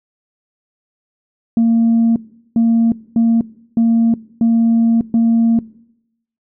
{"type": "tone bursts at uneven times", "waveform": "sine", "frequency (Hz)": 229.5, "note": "A#3", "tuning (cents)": -27, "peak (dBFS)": -7, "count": 6, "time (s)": [[1.57, 2.16], [2.56, 2.92], [3.16, 3.41], [3.77, 4.14], [4.41, 5.01], [5.14, 5.59]], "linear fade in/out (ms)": 2, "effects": ["noise-tail reverb RT60 0.8 s tail -21 dB re dry", "tanh soft clip ceiling -7 dBFS"]}